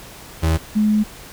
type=tone pair in turn; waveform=35% pulse / sine; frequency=80.6 / 212.4 Hz; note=E2 / G#3; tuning=-38 / +39 cents; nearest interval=octave + perfect fourth; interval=1677 cents; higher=second; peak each=-13 dBFS; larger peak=neither; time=0.42-0.58 / 0.75-1.04 s; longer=second; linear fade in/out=20 ms; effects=pink hiss -39 dBFS RMS until 1.32 s